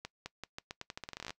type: accelerating click train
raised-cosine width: 0.2 ms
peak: -23 dBFS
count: 19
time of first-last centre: 0.05-1.306 s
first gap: 210 ms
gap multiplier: 0.84
effects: noise-tail reverb RT60 0.1 s tail -22 dB re dry